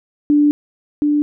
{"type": "tone pair in turn", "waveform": "sine", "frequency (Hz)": [293.8, 294.9], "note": ["D4", "D4"], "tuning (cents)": [1, 7], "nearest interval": "unison", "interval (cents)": 6, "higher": "second", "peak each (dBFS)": [-9, -12], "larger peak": "first", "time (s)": [[0.3, 0.51], [1.02, 1.22]], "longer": "first", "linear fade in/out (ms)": 0, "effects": []}